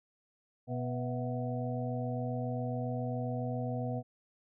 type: harmonic tone with a mistuned harmonic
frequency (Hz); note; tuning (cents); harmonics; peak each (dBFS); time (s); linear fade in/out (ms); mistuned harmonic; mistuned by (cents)
123.2; B2; -4; 1 / 2 / 4 / 5 / 6; -35 / -38 / -41 / -42 / -43; 0.67-4.03; 50; 5; +98
effects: none